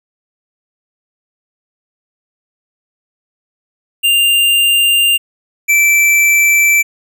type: tone pair in turn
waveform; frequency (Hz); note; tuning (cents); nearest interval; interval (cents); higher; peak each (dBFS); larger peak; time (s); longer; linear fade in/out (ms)
square; 2794 / 2330; F7 / D7; 0 / -14; minor third; 314; first; -9 / -8; second; 4.03-5.18 / 5.68-6.83; neither; 20
effects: none